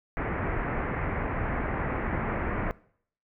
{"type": "low-pass noise", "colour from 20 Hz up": "pink", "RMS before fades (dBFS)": -30, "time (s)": [0.17, 2.71], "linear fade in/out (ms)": 0, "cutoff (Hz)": 2200, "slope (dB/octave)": 48, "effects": ["noise-tail reverb RT60 0.6 s tail -21 dB re dry"]}